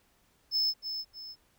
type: tone with echo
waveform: triangle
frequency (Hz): 5240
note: E8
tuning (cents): -11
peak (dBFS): -24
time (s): 0.51-0.74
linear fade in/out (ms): 50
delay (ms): 310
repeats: 2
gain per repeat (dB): -8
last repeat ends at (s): 1.36
effects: pink hiss -68 dBFS RMS until 1.58 s